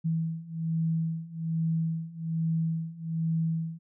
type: beating tone pair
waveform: sine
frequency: 162.2 / 163.4 Hz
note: E3 / E3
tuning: -28 / -15 cents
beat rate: 1.2 Hz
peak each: -31 / -29 dBFS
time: 0.04-3.79 s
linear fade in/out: 20 ms
effects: none